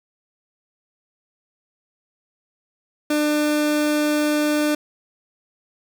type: tone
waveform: 30% pulse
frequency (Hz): 299.1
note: D4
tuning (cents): +32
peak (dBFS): -15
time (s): 3.1-4.75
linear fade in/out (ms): 5
effects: none